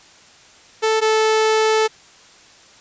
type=tone pair in turn; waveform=sawtooth; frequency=440 / 437.6 Hz; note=A4 / A4; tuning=0 / -9 cents; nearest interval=unison; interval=9 cents; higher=first; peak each=-11 / -10 dBFS; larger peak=second; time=0.82-1.01 / 1.01-1.88 s; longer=second; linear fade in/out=20 ms; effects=white hiss -47 dBFS RMS until 2.8 s + resampled to 16000 Hz